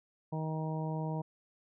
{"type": "harmonic tone", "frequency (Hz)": 157.6, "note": "D#3", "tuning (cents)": 23, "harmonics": [1, 2, 3, 4, 5, 6], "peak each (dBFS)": [-34, -43, -44, -44, -46, -44], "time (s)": [0.32, 1.22], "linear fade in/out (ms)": 10, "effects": []}